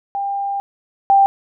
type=tone pair in turn; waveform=sine; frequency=797 / 788.3 Hz; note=G5 / G5; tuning=+28 / +9 cents; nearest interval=unison; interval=19 cents; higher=first; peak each=-19 / -8 dBFS; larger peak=second; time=0.15-0.6 / 1.1-1.26 s; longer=first; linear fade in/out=0 ms; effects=none